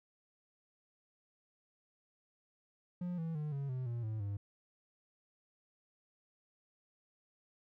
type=tone with pitch steps; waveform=triangle; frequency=177.5 / 163.71 / 150.99 / 139.26 / 128.45 / 118.47 / 109.26 / 100.78 Hz; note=F3 / E3 / D3 / C#3 / C3 / A#2 / A2 / G2; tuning=+28 / -12 / +48 / +8 / -32 / +28 / -12 / +48 cents; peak=-34 dBFS; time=3.01-4.37 s; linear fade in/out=5 ms; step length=170 ms; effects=none